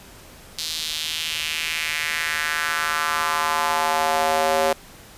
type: tone with high-pass filter sweep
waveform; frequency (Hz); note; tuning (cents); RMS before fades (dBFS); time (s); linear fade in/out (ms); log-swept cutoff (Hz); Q
square; 79; D#2; +27; -23; 0.58-4.73; 5; 4200 to 550; 2.5
effects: pink hiss -45 dBFS RMS until 5.17 s + resampled to 32000 Hz